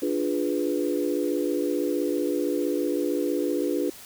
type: chord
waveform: sine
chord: D diminished seventh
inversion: none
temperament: equal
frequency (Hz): 293.7 / 349.2 / 415.3 / 493.9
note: D4 / F4 / Ab4 / Cb5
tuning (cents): 0 / 0 / 0 / 0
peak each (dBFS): -27 / -28 / -30 / -30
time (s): 0.02-3.9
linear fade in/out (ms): 5
effects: white hiss -45 dBFS RMS until 4.05 s